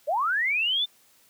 sine linear sweep, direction up, 532 to 3615 Hz, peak -22 dBFS, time 0.07-0.86 s, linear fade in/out 20 ms, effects white hiss -60 dBFS RMS until 1.29 s + high-pass 80 Hz 12 dB/octave

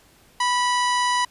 harmonic tone with a mistuned harmonic, 987.8 Hz, B5, in tune, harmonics 1 / 2 / 3 / 4 / 5 / 6 / 7 / 9 / 10, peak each -20 / -26 / -30 / -32 / -34 / -36 / -37 / -39 / -40 dBFS, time 0.4-1.25 s, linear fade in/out 5 ms, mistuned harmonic 2, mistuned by -25 cents, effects pink hiss -55 dBFS RMS until 1.3 s + resampled to 32000 Hz

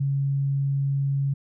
sine tone, 138.59 Hz, C#3, in tune, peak -21 dBFS, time 0-1.34 s, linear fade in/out 10 ms, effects none

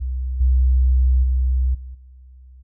sine tone with level steps, 63.8 Hz, C2, 43 cents flat, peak -21 / -12 / -15 / -31 / -41 dBFS, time 0-2.63 s, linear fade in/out 20 ms, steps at 0.4 / 1.23 / 1.74 / 1.94 s, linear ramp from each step 10 ms, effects none

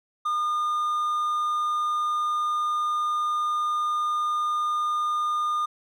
triangle tone, 1215 Hz, D#6, 42 cents flat, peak -21 dBFS, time 0.25-5.66 s, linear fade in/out 10 ms, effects none

